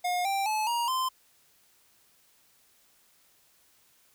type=tone with pitch steps; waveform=square; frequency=716 / 785.3 / 861.4 / 944.8 / 1036.2 Hz; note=F5 / G5 / A5 / A#5 / C6; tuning=+43 / +3 / -37 / +23 / -17 cents; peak=-27 dBFS; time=0.04-1.09 s; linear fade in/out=10 ms; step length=210 ms; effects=white hiss -64 dBFS RMS until 4.14 s